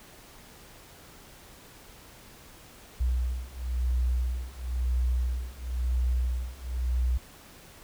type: beating tone pair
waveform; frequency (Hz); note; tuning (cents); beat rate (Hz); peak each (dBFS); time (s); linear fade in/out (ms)
sine; 61.3 / 62.28; B1 / B1; -12 / +15; 0.98; -29 / -28; 3-7.18; 10
effects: pink hiss -51 dBFS RMS until 7.83 s